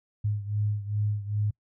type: beating tone pair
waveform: sine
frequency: 103.7 / 106.2 Hz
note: G#2 / G#2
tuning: -2 / +39 cents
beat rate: 2.5 Hz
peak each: -27 / -31 dBFS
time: 0.24-1.51 s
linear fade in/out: 10 ms
effects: noise-tail reverb RT60 0.1 s tail -26 dB re dry